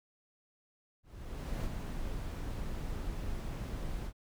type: noise with ADSR envelope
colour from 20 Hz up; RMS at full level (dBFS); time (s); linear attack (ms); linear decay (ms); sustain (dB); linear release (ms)
brown; -34; 1.03-4.13; 620; 35; -4; 67
effects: none